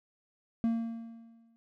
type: tone with exponential decay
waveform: triangle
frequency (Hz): 229.1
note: A#3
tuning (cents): -30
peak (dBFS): -22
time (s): 0.64-1.56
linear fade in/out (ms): 0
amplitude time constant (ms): 200
effects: none